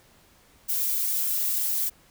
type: noise with flanger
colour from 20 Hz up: violet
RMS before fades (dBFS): -26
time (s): 0.68-1.9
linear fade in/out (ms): 20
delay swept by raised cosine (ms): 1.9 to 4.8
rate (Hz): 2.4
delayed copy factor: -0.65
effects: pink hiss -58 dBFS RMS until 2.1 s